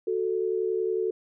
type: tone pair together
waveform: sine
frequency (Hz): 370 / 441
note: F#4 / A4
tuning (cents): 0 / +4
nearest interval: minor third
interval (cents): 304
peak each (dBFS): -27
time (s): 0.07-1.11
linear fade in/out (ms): 5
effects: none